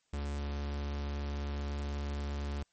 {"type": "tone", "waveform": "45% pulse", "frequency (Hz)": 71.8, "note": "D2", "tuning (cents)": -39, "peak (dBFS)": -34, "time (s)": [0.13, 2.63], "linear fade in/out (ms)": 5, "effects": ["white hiss -75 dBFS RMS until 2.72 s", "MP3 32 kbps"]}